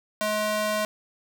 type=tone with high-pass filter; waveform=square; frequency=212.4 Hz; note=G#3; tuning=39 cents sharp; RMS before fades=-26 dBFS; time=0.21-0.85 s; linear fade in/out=0 ms; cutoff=550 Hz; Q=1.1; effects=none